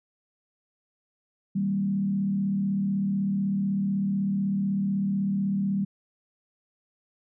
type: tone with frequency modulation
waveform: sine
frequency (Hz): 196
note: G3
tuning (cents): 0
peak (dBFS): -23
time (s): 1.55-5.85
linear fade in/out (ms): 10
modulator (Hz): 36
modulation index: 0.57
effects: none